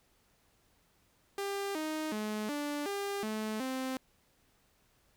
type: tone with pitch steps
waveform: sawtooth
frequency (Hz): 398.1 / 311.1 / 213.1 / 292 / 400.5 / 216.5 / 260.8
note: G4 / D#4 / G#3 / D4 / G4 / A3 / C4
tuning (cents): +27 / 0 / +45 / -10 / +37 / -28 / -5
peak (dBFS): -30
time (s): 1.38-3.97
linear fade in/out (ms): 2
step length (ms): 370
effects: pink hiss -70 dBFS RMS until 5.16 s